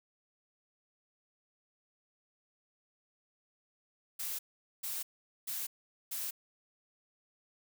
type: noise bursts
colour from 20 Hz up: blue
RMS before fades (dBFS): -38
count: 4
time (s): 4.19-6.31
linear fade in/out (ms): 10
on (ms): 200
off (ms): 440
effects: none